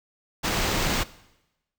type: noise with sample-and-hold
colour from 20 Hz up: pink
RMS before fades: -25 dBFS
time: 0.43-1.04 s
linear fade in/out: 20 ms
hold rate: 11025 Hz
effects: noise-tail reverb RT60 0.9 s tail -18 dB re dry